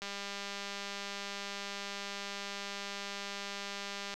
click train, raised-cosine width 0.2 ms, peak -23 dBFS, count 825, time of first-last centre 0.02-4.14 s, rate 200 Hz, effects none

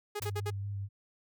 sawtooth tone bursts, 415.3 Hz, G#4, in tune, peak -30 dBFS, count 4, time 0.15-0.505 s, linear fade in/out 10 ms, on 49 ms, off 53 ms
sine tone with vibrato, 100 Hz, G2, 35 cents sharp, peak -34 dBFS, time 0.2-0.89 s, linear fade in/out 50 ms, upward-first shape square, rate 4.6 Hz, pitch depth 18 cents each way
white noise with exponential decay, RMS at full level -34 dBFS, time 0.22-0.32 s, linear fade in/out 2 ms, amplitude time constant 20 ms
effects none

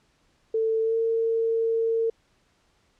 sine tone with pitch glide, 445.6 to 453.9 Hz, A4 to A#4, +22 to -46 cents, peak -21 dBFS, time 0.54-2.1 s, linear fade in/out 5 ms, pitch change +32 cents, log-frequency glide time 0.83-0.95 s, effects pink hiss -66 dBFS RMS until 2.99 s + low-pass 7000 Hz 12 dB/octave

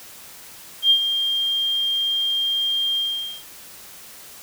sine tone with ADSR envelope, 3201 Hz, G7, 36 cents sharp, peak -10 dBFS, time 0.82-3.44 s, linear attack 82 ms, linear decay 80 ms, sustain -9 dB, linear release 470 ms, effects white hiss -42 dBFS RMS until 4.42 s

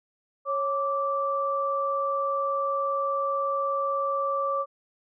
sine tone pair together, 551 / 1167.5 Hz, C#5 / D6, -11 / -11 cents, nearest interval octave + minor second, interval 1300 cents, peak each -28 / -26 dBFS, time 0.45-4.66 s, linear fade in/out 50 ms, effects none

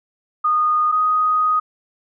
sine tone pair in turn, 1230 / 1247.9 Hz, D#6 / D#6, -20 / +5 cents, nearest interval unison, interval 25 cents, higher second, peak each -14 dBFS, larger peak neither, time 0.44-0.92 / 0.92-1.6 s, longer second, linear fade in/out 10 ms, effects none

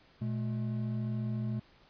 triangle tone pair together, 120 / 214.1 Hz, B2 / A3, -49 / -47 cents, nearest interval minor seventh, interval 1002 cents, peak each -31 / -34 dBFS, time 0.21-1.6 s, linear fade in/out 10 ms, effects pink hiss -62 dBFS RMS until 1.89 s + resampled to 11025 Hz

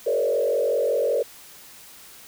sine tone with frequency modulation, 514 Hz, C5, 31 cents flat, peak -19 dBFS, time 0.06-1.23 s, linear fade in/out 10 ms, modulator 45.3 Hz, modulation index 1.8, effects white hiss -46 dBFS RMS until 2.27 s

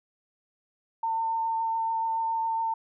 sine tone with vibrato, 903 Hz, A5, 45 cents sharp, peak -25 dBFS, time 1.03-2.74 s, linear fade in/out 5 ms, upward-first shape sine, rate 7.1 Hz, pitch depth 11 cents each way, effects none

